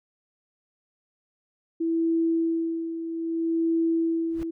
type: tone with tremolo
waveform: sine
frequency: 329.6 Hz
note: E4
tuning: in tune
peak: -20 dBFS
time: 1.8-4.51 s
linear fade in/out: 10 ms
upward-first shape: sine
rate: 0.62 Hz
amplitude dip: 65%
type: noise with exponential growth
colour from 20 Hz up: brown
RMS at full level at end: -35 dBFS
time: 4.25-4.43 s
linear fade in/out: 0 ms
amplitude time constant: 39 ms
effects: none